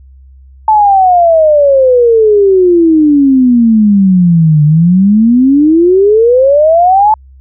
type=exponential two-way sweep; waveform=sine; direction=down then up; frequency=880 to 147.1 to 880 Hz; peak=-3 dBFS; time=0.68-7.14 s; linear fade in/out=2 ms; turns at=4.64 s; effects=added 66 Hz sine -34 dBFS peak until 7.4 s